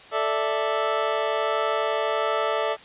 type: chord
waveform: 25% pulse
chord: A suspended fourth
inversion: none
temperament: equal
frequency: 440 / 587.3 / 659.3 Hz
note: A4 / D5 / E5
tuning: 0 / 0 / 0 cents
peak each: -23 dBFS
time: 0.11-2.77 s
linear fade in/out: 50 ms
effects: white hiss -46 dBFS RMS until 2.84 s + resampled to 8000 Hz